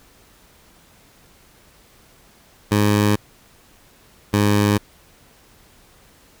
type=tone pair in turn; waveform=15% pulse; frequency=103.83 / 103.05 Hz; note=G#2 / G#2; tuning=0 / -13 cents; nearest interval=unison; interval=13 cents; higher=first; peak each=-8 dBFS; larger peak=neither; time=2.71-3.16 / 4.33-4.78 s; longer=neither; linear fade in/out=10 ms; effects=pink hiss -52 dBFS RMS until 6.4 s